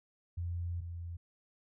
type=tone pair in turn; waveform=sine; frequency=86.5 / 85.51 Hz; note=F2 / F2; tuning=-16 / -36 cents; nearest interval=unison; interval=20 cents; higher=first; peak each=-34 / -39 dBFS; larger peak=first; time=0.37-0.81 / 0.81-1.17 s; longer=first; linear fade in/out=10 ms; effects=none